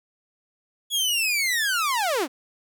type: linear sweep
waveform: sawtooth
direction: down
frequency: 3387 to 233.1 Hz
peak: -18 dBFS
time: 0.9-2.28 s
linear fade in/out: 50 ms
effects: none